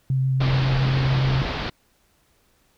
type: tone with vibrato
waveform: sine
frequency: 132.1 Hz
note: C3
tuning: 17 cents sharp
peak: -18 dBFS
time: 0.1-1.42 s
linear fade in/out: 2 ms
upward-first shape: triangle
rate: 7.2 Hz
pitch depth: 15 cents each way
type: low-pass noise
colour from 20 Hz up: pink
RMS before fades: -27 dBFS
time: 0.4-1.7 s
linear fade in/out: 10 ms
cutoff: 4700 Hz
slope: 48 dB/octave
effects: pink hiss -63 dBFS RMS until 2.77 s